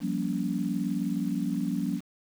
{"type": "chord", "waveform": "sine", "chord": "G half-diminished seventh", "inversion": "third", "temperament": "just", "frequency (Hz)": [176.4, 196, 235.2, 282.2], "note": ["F3", "G3", "Bb3", "Db4"], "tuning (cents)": [18, 0, 16, 31], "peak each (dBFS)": -32, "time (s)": [0, 2.01], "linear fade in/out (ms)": 50, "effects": ["8-bit"]}